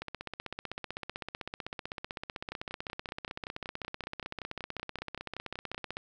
two click trains, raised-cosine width 0.3 ms, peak -23 / -21 dBFS, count 18 / 95, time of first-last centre 2.52-5.746 / 0.02-5.969 s, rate 5.27 / 15.8 Hz, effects none

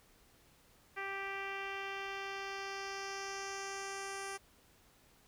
10% pulse tone with low-pass filter sweep, 392 Hz, G4, in tune, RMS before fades -42 dBFS, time 0.96-4.38 s, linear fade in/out 20 ms, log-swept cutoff 2200 to 9200 Hz, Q 2.1, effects pink hiss -66 dBFS RMS until 5.27 s

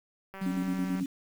click train, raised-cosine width 0.5 ms, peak -29 dBFS, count 128, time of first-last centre 0.34-0.998 s, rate 193 Hz
sine tone with vibrato, 184.9 Hz, F#3, 1 cent flat, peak -30 dBFS, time 0.41-1.04 s, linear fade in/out 10 ms, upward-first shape triangle, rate 9.1 Hz, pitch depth 48 cents each way
sine tone with tremolo, 273.1 Hz, C#4, 26 cents flat, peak -29 dBFS, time 0.46-1.06 s, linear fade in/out 5 ms, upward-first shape square, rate 9.1 Hz, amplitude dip 65%
effects 8-bit

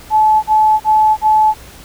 sine tone bursts, 863 Hz, A5, 34 cents flat, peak -7 dBFS, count 4, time 0.1-1.543 s, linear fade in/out 50 ms, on 330 ms, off 41 ms, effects added 60 Hz sine -42 dBFS peak until 1.84 s + pink hiss -38 dBFS RMS until 1.84 s

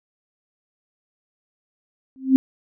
sine tone with exponential growth, 264.1 Hz, C4, 16 cents sharp, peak -6 dBFS, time 2.16-2.36 s, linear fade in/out 0 ms, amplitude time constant 42 ms, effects none

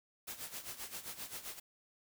white noise with tremolo, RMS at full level -43 dBFS, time 0.27-1.6 s, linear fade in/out 10 ms, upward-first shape sine, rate 7.6 Hz, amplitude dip 75%, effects none

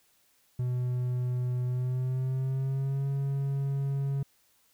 triangle tone with pitch glide, 124.6 to 138.25 Hz, B2 to C#3, +16 to -4 cents, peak -25 dBFS, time 0.59-4.23 s, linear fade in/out 5 ms, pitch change +180 cents, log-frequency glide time 1.66-3.07 s, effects white hiss -67 dBFS RMS until 4.73 s

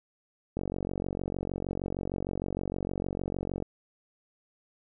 click train, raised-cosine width 2 ms, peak -19 dBFS, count 143, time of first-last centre 0.57-3.624 s, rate 46.5 Hz, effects none

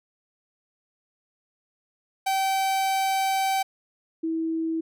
45% pulse / sine tone pair in turn, 772 / 324.6 Hz, G5 / E4, -27 / -27 cents, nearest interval octave + minor third, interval 1500 cents, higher first, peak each -22 / -24 dBFS, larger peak first, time 2.26-3.63 / 4.23-4.81 s, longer first, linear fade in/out 10 ms, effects none

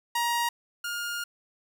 sawtooth tone pair in turn, 945 / 1415.9 Hz, A#5 / F6, +23 / +23 cents, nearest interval perfect fifth, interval 700 cents, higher second, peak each -21 / -27 dBFS, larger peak first, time 0.15-0.49 / 0.84-1.24 s, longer second, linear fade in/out 5 ms, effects none

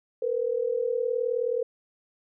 sine tone pair together, 460.8 / 500 Hz, A#4 / B4, -20 / +21 cents, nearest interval minor second, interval 141 cents, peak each -27 dBFS, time 0.22-1.63 s, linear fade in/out 5 ms, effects none

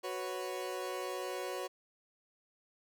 30% pulse chord, F# suspended fourth, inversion none, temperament equal, 370 / 493.9 / 554.4 Hz, F#4 / B4 / C#5, 0 / 0 / 0 cents, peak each -38 / -40 / -39 dBFS, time 0.03-1.68 s, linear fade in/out 20 ms, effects none

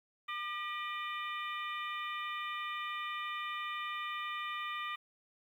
harmonic tone with a mistuned harmonic, 601 Hz, D5, 40 cents sharp, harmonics 2 / 3 / 4 / 5 / 6, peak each -39 / -43 / -45 / -47 / -49 dBFS, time 0.28-4.96 s, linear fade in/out 10 ms, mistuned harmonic 3, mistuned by +120 cents, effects 11-bit

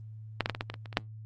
clicks, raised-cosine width 0.3 ms, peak -10 / -12 / -13 / -19 / -15 / -19 / -23 / -27 / -26 / -7 dBFS, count 10, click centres 0.407 / 0.459 / 0.497 / 0.549 / 0.609 / 0.7 / 0.741 / 0.858 / 0.928 / 0.971 s, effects added 109 Hz sine -42 dBFS peak until 1.25 s + Opus 24 kbps

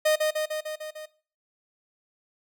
45% pulse tone with echo, 617 Hz, D#5, 15 cents flat, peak -19 dBFS, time 0.05-0.16 s, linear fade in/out 10 ms, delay 150 ms, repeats 6, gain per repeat -3 dB, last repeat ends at 1.06 s, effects noise-tail reverb RT60 0.4 s tail -18 dB re dry

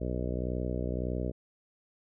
harmonic tone, 61.74 Hz, B1, in tune, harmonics 1 / 2 / 3 / 4 / 5 / 6 / 7 / 8 / 9 / 10, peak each -34 / -37 / -39 / -40 / -41 / -42 / -42 / -43 / -44 / -44 dBFS, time 0-1.32 s, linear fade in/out 20 ms, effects none

